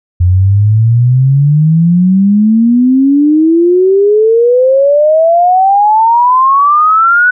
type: exponential sweep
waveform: sine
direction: up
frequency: 87.31 to 1495 Hz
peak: -4 dBFS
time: 0.2-7.31 s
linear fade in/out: 10 ms
effects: none